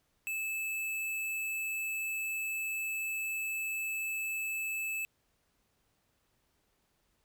square tone, 2617 Hz, E7, 13 cents flat, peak -34 dBFS, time 0.27-5.05 s, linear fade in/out 0 ms, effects pink hiss -75 dBFS RMS until 7.24 s

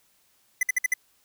square tone bursts, 2012 Hz, B6, 32 cents sharp, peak -20 dBFS, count 5, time 0.61-0.939 s, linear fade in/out 5 ms, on 21 ms, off 56 ms, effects white hiss -65 dBFS RMS until 1.24 s

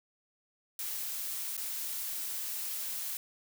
blue noise with dropouts, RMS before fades -37 dBFS, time 0.79-3.17 s, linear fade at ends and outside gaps 1 ms, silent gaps 1.568-1.577 s, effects none

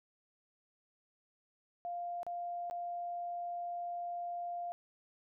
sine tone with dropouts, 698.5 Hz, F5, in tune, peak -37 dBFS, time 1.85-4.72 s, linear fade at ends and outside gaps 0 ms, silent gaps 2.231-2.266 / 2.699-2.71 s, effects none

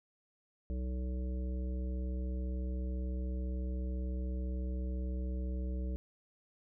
harmonic tone, 63 Hz, B1, 35 cents sharp, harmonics 1 / 3 / 5 / 7 / 9, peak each -34 / -44 / -48 / -51 / -53 dBFS, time 0.7-5.96 s, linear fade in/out 0 ms, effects none

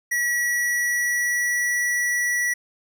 square tone with pitch glide, 1931 to 1944.4 Hz, B6 to B6, -39 to -28 cents, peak -21 dBFS, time 0.11-2.54 s, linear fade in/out 10 ms, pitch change +11 cents, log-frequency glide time 0.32-1.82 s, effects none

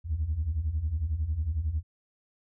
sine beating tone pair, 70.8 / 81.8 Hz, C#2 / E2, +37 / -13 cents, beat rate 11 Hz, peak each -31 / -27 dBFS, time 0.04-1.83 s, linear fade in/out 50 ms, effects tanh soft clip ceiling -21 dBFS

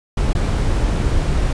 brown noise with dropouts, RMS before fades -17 dBFS, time 0.17-1.53 s, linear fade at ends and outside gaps 5 ms, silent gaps 0.332-0.35 s, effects resampled to 22050 Hz

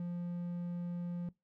triangle tone, 174.61 Hz, F3, in tune, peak -34 dBFS, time 0-1.29 s, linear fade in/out 2 ms, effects noise-tail reverb RT60 0.2 s tail -21 dB re dry

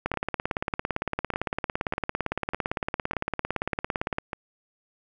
two click trains, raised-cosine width 0.5 ms, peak -16 / -11 dBFS, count 8 / 74, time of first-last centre 0.14-4.332 / 0.06-4.184 s, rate 1.67 / 17.7 Hz, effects none

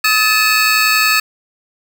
square tone cluster, 1271 / 1739 / 2515 / 2626 / 4440 Hz, D#6 / A6 / D#7 / E7 / C#8, +36 / -21 / +18 / -7 / +2 cents, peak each -18 dBFS, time 0.04-1.2 s, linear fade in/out 5 ms, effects none

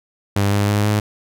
sawtooth tone with pitch steps, 100.3 / 101.88 / 103.48 / 105.1 Hz, G2 / G#2 / G#2 / G#2, +40 / -33 / -6 / +21 cents, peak -11 dBFS, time 0.36-1 s, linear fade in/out 5 ms, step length 160 ms, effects none

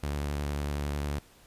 sawtooth tone with vibrato, 72.4 Hz, D2, 24 cents flat, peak -26 dBFS, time 0.03-1.19 s, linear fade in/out 5 ms, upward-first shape square, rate 11 Hz, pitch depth 21 cents each way, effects pink hiss -58 dBFS RMS until 1.46 s + resampled to 32000 Hz

